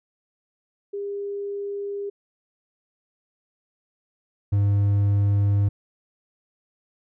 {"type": "tone pair in turn", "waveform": ["sine", "triangle"], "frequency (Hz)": [402.9, 101.05], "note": ["G4", "G#2"], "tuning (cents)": [48, -47], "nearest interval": "2 octaves", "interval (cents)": 2395, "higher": "first", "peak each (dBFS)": [-27, -15], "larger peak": "second", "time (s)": [[0.93, 2.1], [4.52, 5.69]], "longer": "neither", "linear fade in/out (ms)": 10, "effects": []}